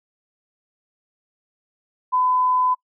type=tone; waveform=sine; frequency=1008 Hz; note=B5; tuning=35 cents sharp; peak=-16 dBFS; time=2.12-2.75 s; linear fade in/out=20 ms; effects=noise-tail reverb RT60 0.1 s tail -25 dB re dry